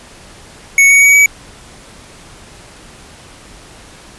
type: tone with pitch steps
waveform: square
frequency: 2218 / 2237 / 2257 / 2276 Hz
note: C#7 / C#7 / C#7 / C#7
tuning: 0 / +15 / +31 / +45 cents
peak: -5 dBFS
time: 0.78-1.26 s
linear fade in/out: 2 ms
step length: 120 ms
effects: pink hiss -38 dBFS RMS until 4.18 s + resampled to 24000 Hz